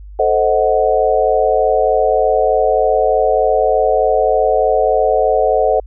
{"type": "chord", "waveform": "sine", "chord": "A diminished seventh", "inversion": "none", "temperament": "equal with one note detuned", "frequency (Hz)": [440, 523.3, 628, 740], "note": ["A4", "C5", "Eb5", "Gb5"], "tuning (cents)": [0, 0, 16, 0], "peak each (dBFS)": -16, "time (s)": [0.19, 5.8], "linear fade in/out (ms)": 5, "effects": ["added 50 Hz sine -31 dBFS peak until 5.86 s"]}